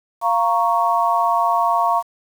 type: chord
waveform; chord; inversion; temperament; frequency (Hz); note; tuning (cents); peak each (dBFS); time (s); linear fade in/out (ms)
sine; Bb minor; second; equal with one note detuned; 694.4 / 932.3 / 1108.7; F5 / Bb5 / Db6; -10 / 0 / 0; -19; 0.21-2.03; 50
effects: 7-bit